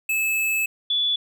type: tone pair in turn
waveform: square / sine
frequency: 2606 / 3443 Hz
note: E7 / A7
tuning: -20 / -38 cents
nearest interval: perfect fourth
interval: 482 cents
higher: second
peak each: -21 / -19 dBFS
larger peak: second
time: 0.09-0.66 / 0.9-1.16 s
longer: first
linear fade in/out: 5 ms
effects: none